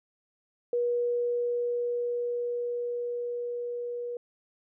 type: tone with level ramp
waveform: sine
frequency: 481.7 Hz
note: B4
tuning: 43 cents flat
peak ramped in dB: -24 to -32 dBFS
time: 0.73-4.17 s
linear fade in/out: 2 ms
effects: none